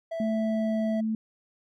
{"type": "tone with pitch glide", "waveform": "triangle", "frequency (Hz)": [659.3, 655.1], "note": ["E5", "E5"], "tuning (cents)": [0, -11], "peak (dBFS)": -28, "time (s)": [0.11, 1.01], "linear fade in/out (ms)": 10, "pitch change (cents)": -11, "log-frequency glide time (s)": [0.31, 0.78]}
{"type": "tone", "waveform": "sine", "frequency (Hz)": 220, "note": "A3", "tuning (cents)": 0, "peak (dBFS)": -25, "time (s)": [0.2, 1.15], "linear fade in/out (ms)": 2}
{"effects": []}